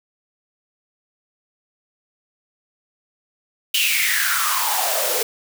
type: noise with high-pass filter sweep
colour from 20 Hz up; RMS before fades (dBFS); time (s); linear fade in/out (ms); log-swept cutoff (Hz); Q
white; -20; 3.74-5.23; 5; 3000 to 450; 7.1
effects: none